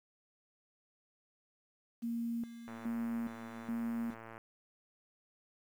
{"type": "tone with tremolo", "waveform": "sine", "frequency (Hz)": 233.1, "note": "A#3", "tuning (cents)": 0, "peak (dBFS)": -34, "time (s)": [2.02, 4.15], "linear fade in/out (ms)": 20, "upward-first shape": "square", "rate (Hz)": 1.2, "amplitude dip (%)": 75}
{"type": "click train", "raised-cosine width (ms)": 0.5, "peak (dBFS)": -33, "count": 193, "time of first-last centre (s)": [2.68, 4.379], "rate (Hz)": 113}
{"effects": ["low-pass 2000 Hz 12 dB/octave", "10-bit"]}